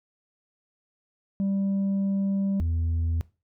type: tone pair in turn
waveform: sine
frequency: 196.2 / 82.49 Hz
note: G3 / E2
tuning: +2 / +2 cents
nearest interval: octave + minor third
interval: 1500 cents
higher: first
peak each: -20 dBFS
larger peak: neither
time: 1.4-2.6 / 2.6-3.21 s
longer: first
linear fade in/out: 0 ms
effects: noise-tail reverb RT60 0.3 s tail -23 dB re dry + tanh soft clip ceiling -22 dBFS